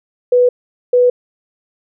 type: tone bursts at uneven times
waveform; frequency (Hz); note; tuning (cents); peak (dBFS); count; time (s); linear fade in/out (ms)
sine; 493.3; B4; -2; -7; 2; 0.32-0.49 / 0.93-1.1; 5
effects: none